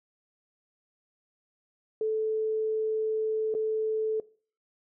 sine tone with dropouts, 436.9 Hz, A4, 12 cents flat, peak -25 dBFS, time 2.01-4.2 s, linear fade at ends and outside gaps 2 ms, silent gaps 3.541-3.549 s, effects noise-tail reverb RT60 0.4 s tail -20 dB re dry

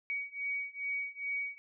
sine beating tone pair, 2254 / 2256.4 Hz, C#7 / C#7, +28 / +30 cents, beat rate 2.4 Hz, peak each -38 / -37 dBFS, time 0.1-1.58 s, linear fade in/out 0 ms, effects none

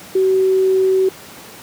sine tone, 378.8 Hz, F#4, 41 cents sharp, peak -11 dBFS, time 0.15-1.09 s, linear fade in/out 5 ms, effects pink hiss -37 dBFS RMS until 1.62 s + high-pass 150 Hz 12 dB/octave

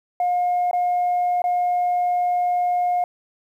sine tone with dropouts, 714 Hz, F5, 38 cents sharp, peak -16 dBFS, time 0.2-3.04 s, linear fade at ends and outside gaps 2 ms, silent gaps 0.712-0.731 / 1.419-1.44 s, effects tanh soft clip ceiling -15 dBFS + 9-bit

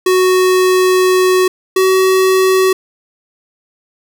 square tone pair in turn, 370 / 377.1 Hz, F#4 / F#4, 0 / +33 cents, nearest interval unison, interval 33 cents, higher second, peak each -9 dBFS, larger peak neither, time 0.06-1.48 / 1.76-2.73 s, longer first, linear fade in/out 5 ms, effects none

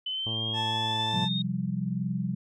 sine linear sweep, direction up, 3014 to 3729 Hz, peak -29 dBFS, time 0.06-1.42 s, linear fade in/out 5 ms
harmonic tone, 111.6 Hz, A2, 25 cents sharp, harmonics 1 / 2 / 3 / 4 / 5 / 6 / 7 / 8 / 9 / 10, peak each -34 / -40 / -44 / -46 / -48 / -50 / -51 / -52 / -53 / -54 dBFS, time 0.26-1.25 s, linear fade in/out 5 ms
40% pulse tone, 880 Hz, A5, in tune, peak -29 dBFS, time 0.53-1.29 s, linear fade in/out 50 ms
sine chord, C suspended fourth, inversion none, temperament equal, 130.81 / 174.61 / 196 Hz, C3 / F3 / G3, 0 / 0 / 0 cents, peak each -33 / -31 / -31 dBFS, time 1.13-2.35 s, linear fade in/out 10 ms
effects low-pass 6000 Hz 12 dB/octave

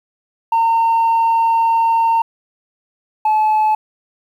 sine tone pair in turn, 913 / 861.8 Hz, A#5 / A5, -36 / -36 cents, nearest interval minor second, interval 100 cents, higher first, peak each -9 dBFS, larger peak neither, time 0.52-2.22 / 3.25-3.75 s, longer first, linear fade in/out 5 ms, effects tanh soft clip ceiling -10 dBFS + 8-bit

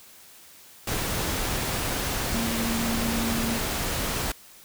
sine tone in noise, 229.7 Hz, A#3, 25 cents flat, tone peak -27 dBFS, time 2.34-3.58 s, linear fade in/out 5 ms, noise pink, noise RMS -28 dBFS, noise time 0.87-4.32 s, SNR -2 dB, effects white hiss -50 dBFS RMS until 4.64 s

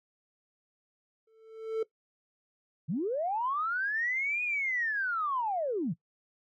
triangle tone with exponential growth, 444 Hz, A4, 16 cents sharp, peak -22 dBFS, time 1.27-1.83 s, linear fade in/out 5 ms, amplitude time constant 120 ms
sine linear two-way sweep, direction up then down, 129.3 to 2489 to 129.3 Hz, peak -28 dBFS, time 2.88-5.94 s, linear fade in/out 20 ms, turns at 4.43 s
effects noise-tail reverb RT60 0.1 s tail -20 dB re dry + tanh soft clip ceiling -20 dBFS

